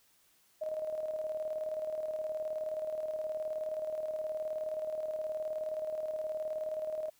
sine tone with tremolo, 622.3 Hz, D#5, in tune, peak -32 dBFS, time 0.61-7.1 s, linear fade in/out 10 ms, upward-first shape square, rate 19 Hz, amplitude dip 45%, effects white hiss -68 dBFS RMS until 7.19 s

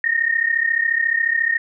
sine tone pair together, 1830.5 / 1864.7 Hz, A#6 / A#6, -32 / 0 cents, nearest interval unison, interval 32 cents, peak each -19 dBFS, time 0.04-1.58 s, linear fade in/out 2 ms, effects none

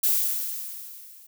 violet noise with level ramp, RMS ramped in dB -20 to -50 dBFS, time 0.03-1.27 s, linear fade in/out 10 ms, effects none

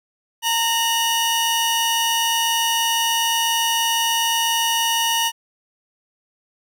sawtooth tone pair together, 919 / 2918 Hz, A#5 / F#7, -25 / -25 cents, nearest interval octave + minor sixth, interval 2000 cents, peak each -17 dBFS, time 0.42-5.32 s, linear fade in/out 50 ms, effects none

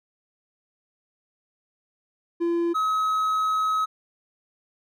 triangle tone pair in turn, 340.7 / 1277.8 Hz, F4 / D#6, -43 / +46 cents, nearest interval octave + major seventh, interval 2289 cents, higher second, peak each -19 dBFS, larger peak neither, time 2.4-2.74 / 2.74-3.86 s, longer second, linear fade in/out 20 ms, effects none

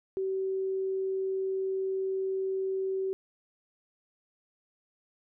sine tone, 382.4 Hz, G4, 43 cents flat, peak -28 dBFS, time 0.17-3.13 s, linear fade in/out 0 ms, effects none

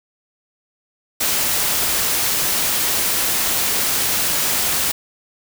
white noise, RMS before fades -19 dBFS, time 1.2-4.92 s, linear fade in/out 10 ms, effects none

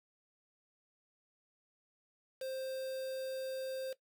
triangle tone with quantisation, 526 Hz, C5, 9 cents sharp, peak -36 dBFS, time 2.41-3.93 s, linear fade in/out 5 ms, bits 8, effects noise-tail reverb RT60 0.1 s tail -17 dB re dry

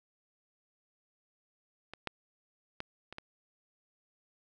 clicks, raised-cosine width 0.3 ms, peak -27 / -18 / -21 / -28 / -25 dBFS, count 5, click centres 1.936 / 2.073 / 2.804 / 3.126 / 3.184 s, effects none

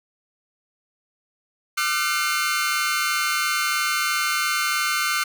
sawtooth tone cluster, 1195 / 1364 / 1507 / 2130 Hz, D6 / F6 / F#6 / C7, +30 / -41 / +31 / +30 cents, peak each -23 dBFS, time 1.77-5.24 s, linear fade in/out 10 ms, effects none

